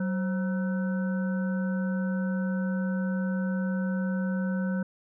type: harmonic tone with a mistuned harmonic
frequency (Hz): 188.8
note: F#3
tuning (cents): +35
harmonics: 1 / 3 / 5 / 7 / 8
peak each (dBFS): -26 / -37 / -47 / -49 / -40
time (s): 0-4.83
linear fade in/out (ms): 5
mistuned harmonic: 3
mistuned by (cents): -120
effects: none